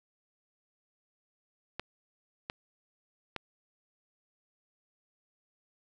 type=clicks; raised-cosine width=0.3 ms; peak=-19 dBFS; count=3; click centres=1.796 / 2.499 / 3.363 s; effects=none